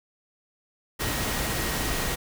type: tone in noise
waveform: sine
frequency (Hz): 1889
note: A#6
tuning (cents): +22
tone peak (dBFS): -39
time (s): 0.99-2.16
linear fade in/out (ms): 20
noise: pink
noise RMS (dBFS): -28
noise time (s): 0.99-2.16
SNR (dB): -14
effects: none